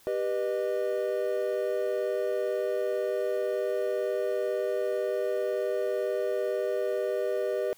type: chord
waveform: triangle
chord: G augmented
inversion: none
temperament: just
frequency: 392 / 490 / 612.5 Hz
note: G4 / B4 / D#5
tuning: 0 / -14 / -27 cents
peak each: -29 dBFS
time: 0.07-7.73 s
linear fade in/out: 0 ms
effects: white hiss -58 dBFS RMS until 7.77 s